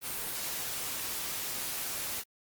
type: noise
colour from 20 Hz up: white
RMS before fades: -36 dBFS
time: 0.01-2.24 s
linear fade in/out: 50 ms
effects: Opus 32 kbps